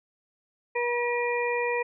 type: harmonic tone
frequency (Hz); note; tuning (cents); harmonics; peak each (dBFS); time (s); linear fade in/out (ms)
481.2; B4; -45; 1 / 2 / 4 / 5; -27 / -31 / -33 / -32; 0.75-1.83; 10
effects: none